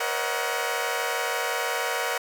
15% pulse tone cluster, 472.8 / 519 / 565 / 637 / 745 Hz, A#4 / C5 / C#5 / D#5 / F#5, +24 / -14 / +33 / +41 / +12 cents, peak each -24 / -29 / -27 / -27 / -24 dBFS, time 0-2.18 s, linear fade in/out 5 ms, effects none

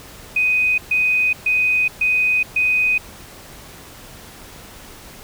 sine tone bursts, 2500 Hz, D#7, 8 cents sharp, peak -14 dBFS, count 5, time 0.36-2.98 s, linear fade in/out 5 ms, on 420 ms, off 130 ms, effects pink hiss -40 dBFS RMS until 5.23 s

